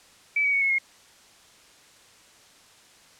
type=tone with pitch steps; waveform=sine; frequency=2303 / 2263 / 2225 / 2186 / 2149 Hz; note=D7 / C#7 / C#7 / C#7 / C7; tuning=-34 / +35 / +6 / -25 / +46 cents; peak=-20 dBFS; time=0.36-0.785 s; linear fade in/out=5 ms; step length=85 ms; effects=white hiss -54 dBFS RMS until 3.19 s + low-pass 8000 Hz 12 dB/octave